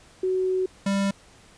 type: tone pair in turn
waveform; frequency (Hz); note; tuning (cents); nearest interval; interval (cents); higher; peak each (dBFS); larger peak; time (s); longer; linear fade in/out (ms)
sine / square; 372.9 / 197.54; F#4 / G3; +14 / +14; major seventh; 1100; first; -21 / -22; first; 0.23-0.66 / 0.86-1.11; first; 5
effects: pink hiss -53 dBFS RMS until 1.57 s + resampled to 22050 Hz